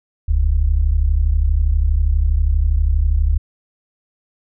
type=tone pair together; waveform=sine; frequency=41.03 / 73.42 Hz; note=E1 / D2; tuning=-7 / 0 cents; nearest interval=minor seventh; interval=1007 cents; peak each=-15 dBFS; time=0.28-3.38 s; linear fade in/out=10 ms; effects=none